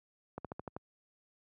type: slowing click train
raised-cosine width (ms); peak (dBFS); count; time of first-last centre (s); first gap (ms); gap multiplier
1; -26; 6; 0.38-0.765; 67; 1.07
effects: high-pass 80 Hz 12 dB/octave